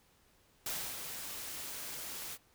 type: noise with ADSR envelope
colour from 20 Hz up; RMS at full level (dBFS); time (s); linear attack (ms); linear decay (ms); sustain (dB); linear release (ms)
white; -37; 0.66-2.38; 3; 290; -6; 47
effects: pink hiss -68 dBFS RMS until 2.54 s